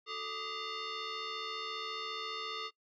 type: tone with frequency modulation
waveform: sine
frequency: 1174.7 Hz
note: D6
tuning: in tune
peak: -37 dBFS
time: 0.06-2.71 s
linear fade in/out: 50 ms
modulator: 808 Hz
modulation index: 4.1
effects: noise-tail reverb RT60 0.1 s tail -20 dB re dry